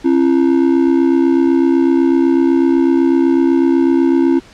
triangle ring-modulated tone, 304.1 Hz, D#4, 40 cents flat, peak -4 dBFS, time 0.04-4.4 s, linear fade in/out 20 ms, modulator 34 Hz, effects pink hiss -42 dBFS RMS until 4.53 s + low-pass 6000 Hz 12 dB/octave

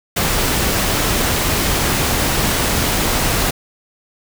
pink noise, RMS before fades -17 dBFS, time 0.16-3.51 s, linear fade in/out 10 ms, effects none

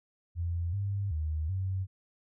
sine tone with pitch steps, 85.6 / 99.7 / 77.7 / 94.7 Hz, F2 / G2 / D#2 / F#2, -34 / +30 / -2 / +41 cents, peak -29 dBFS, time 0.35-1.87 s, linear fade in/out 50 ms, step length 380 ms, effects none

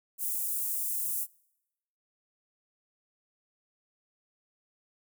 white high-pass noise, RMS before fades -32 dBFS, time 0.18-1.27 s, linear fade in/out 50 ms, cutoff 8700 Hz, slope 24 dB/octave, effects noise-tail reverb RT60 0.9 s tail -26 dB re dry

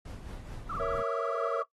brown noise with tremolo, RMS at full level -39 dBFS, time 0.05-1.02 s, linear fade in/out 5 ms, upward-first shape triangle, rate 4.6 Hz, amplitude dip 55%
sine tone with vibrato, 1238 Hz, D#6, 9 cents flat, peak -33 dBFS, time 0.69-1.64 s, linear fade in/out 10 ms, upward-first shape triangle, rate 19 Hz, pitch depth 200 cents each way
triangle chord, A# diminished, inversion none, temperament equal, 466.2 / 554.4 / 659.3 Hz, A#4 / C#5 / E5, 0 / 0 / 0 cents, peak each -31 / -32 / -33 dBFS, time 0.79-1.63 s, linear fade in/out 20 ms
effects noise-tail reverb RT60 0.1 s tail -18 dB re dry + AAC 32 kbps

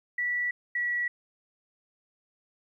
sine tone pair in turn, 1950 / 1936.5 Hz, B6 / B6, -23 / -35 cents, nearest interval unison, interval 12 cents, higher first, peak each -26 dBFS, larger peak neither, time 0.18-0.51 / 0.75-1.08 s, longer neither, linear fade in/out 5 ms, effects 11-bit

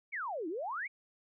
sine exponential two-way sweep, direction down then up, 2364 to 302.4 to 2364 Hz, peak -35 dBFS, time 0.12-0.88 s, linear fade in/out 20 ms, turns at 0.48 s, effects none

